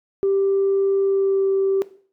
sine tone with pitch glide, 392 to 388.4 Hz, G4 to G4, 0 to -16 cents, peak -15 dBFS, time 0.23-1.82 s, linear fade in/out 0 ms, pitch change -16 cents, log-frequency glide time 1.02-1.49 s, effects noise-tail reverb RT60 0.5 s tail -17 dB re dry + tanh soft clip ceiling -12 dBFS

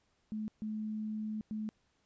sine tone bursts at uneven times, 215.2 Hz, A3, 38 cents flat, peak -35 dBFS, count 3, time 0.32-0.48 / 0.62-1.41 / 1.51-1.69 s, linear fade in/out 0 ms, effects pink hiss -75 dBFS RMS until 2.05 s + resampled to 16000 Hz

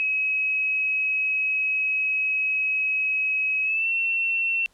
sine tone with pitch glide, 2554 to 2704 Hz, D#7 to E7, +45 to +43 cents, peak -21 dBFS, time 0-4.66 s, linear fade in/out 0 ms, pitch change +98 cents, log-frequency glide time 3.64-3.89 s, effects pink hiss -62 dBFS RMS until 4.73 s + low-pass 12000 Hz 12 dB/octave

